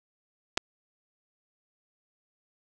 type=clicks; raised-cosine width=0.2 ms; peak=-12 / -7 dBFS; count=2; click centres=0.573 / 0.576 s; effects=none